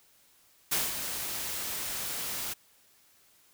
white noise with ADSR envelope, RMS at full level -27 dBFS, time 0.71-2.54 s, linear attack 14 ms, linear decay 190 ms, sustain -8 dB, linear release 15 ms, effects white hiss -63 dBFS RMS until 3.53 s

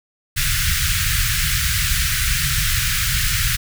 pink band-stop noise, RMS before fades -19 dBFS, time 0.36-3.57 s, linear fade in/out 20 ms, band 150 to 1400 Hz, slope 48 dB/octave, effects none

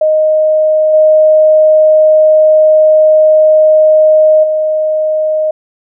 sine tone with level steps, 621 Hz, D#5, 3 cents flat, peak -6 / -3 / -9 dBFS, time 0.01-5.51 s, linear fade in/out 5 ms, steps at 0.93 / 4.43 s, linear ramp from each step 10 ms, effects none

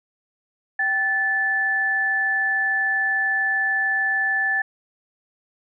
sine tone pair together, 778 / 1746.6 Hz, G5 / A6, -13 / -13 cents, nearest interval octave + major second, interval 1400 cents, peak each -29 / -19 dBFS, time 0.79-4.62 s, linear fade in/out 5 ms, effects none

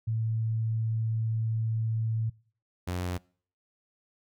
sine / sawtooth tone pair in turn, 111.9 / 89.65 Hz, A2 / F2, +30 / +46 cents, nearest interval major third, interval 384 cents, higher first, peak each -26 dBFS, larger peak neither, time 0.07-2.3 / 2.87-3.18 s, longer first, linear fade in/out 10 ms, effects noise-tail reverb RT60 0.5 s tail -25 dB re dry

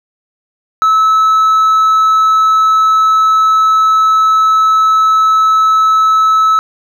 sine tone with hard clipping, 1300 Hz, E6, 24 cents flat, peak -7 dBFS, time 0.82-6.59 s, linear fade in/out 0 ms, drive 2 dB, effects none

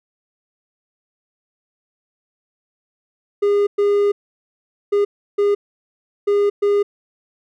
triangle tone bursts at uneven times, 407.3 Hz, G#4, 34 cents flat, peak -11 dBFS, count 6, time 3.42-3.67 / 3.78-4.12 / 4.92-5.05 / 5.38-5.55 / 6.27-6.5 / 6.62-6.83 s, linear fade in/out 10 ms, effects none

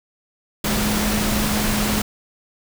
sine tone in noise, 210.8 Hz, G#3, 26 cents sharp, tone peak -22 dBFS, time 0.64-2.02 s, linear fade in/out 5 ms, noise pink, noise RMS -22 dBFS, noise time 0.64-2.02 s, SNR -3 dB, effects none

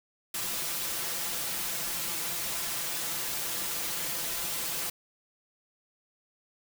white noise with comb filter, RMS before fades -33 dBFS, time 0.34-4.9 s, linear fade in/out 5 ms, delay 5.9 ms, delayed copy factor +0.8, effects none

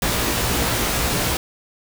pink noise with comb filter, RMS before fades -21 dBFS, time 0.02-1.37 s, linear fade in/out 2 ms, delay 17 ms, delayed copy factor +0.75, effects none

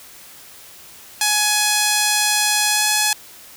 5% pulse tone with pitch glide, 840 to 845.8 Hz, G#5 to G#5, +19 to +31 cents, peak -3 dBFS, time 1.21-3.13 s, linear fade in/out 2 ms, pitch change +12 cents, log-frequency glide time 2.7-2.85 s, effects white hiss -42 dBFS RMS until 3.56 s

